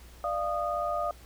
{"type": "tone cluster", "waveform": "sine", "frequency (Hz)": [593, 691, 1233], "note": ["D5", "F5", "D#6"], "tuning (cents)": [17, -19, -16], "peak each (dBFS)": [-33, -31, -32], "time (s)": [0.24, 1.11], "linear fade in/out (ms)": 2, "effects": ["added 60 Hz sine -48 dBFS peak until 1.25 s", "pink hiss -55 dBFS RMS until 1.25 s"]}